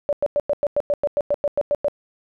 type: tone bursts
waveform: sine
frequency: 580 Hz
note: D5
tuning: 22 cents flat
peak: -16 dBFS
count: 14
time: 0.09-1.883 s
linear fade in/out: 0 ms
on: 38 ms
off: 97 ms
effects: none